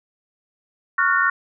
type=chord; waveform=sine; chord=Gb major seventh; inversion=second; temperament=equal with one note detuned; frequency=1108.7 / 1396.9 / 1480 / 1825.2 Hz; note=Db6 / F6 / Gb6 / Bb6; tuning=0 / 0 / 0 / -37 cents; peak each=-21 dBFS; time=0.98-1.3 s; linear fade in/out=5 ms; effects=none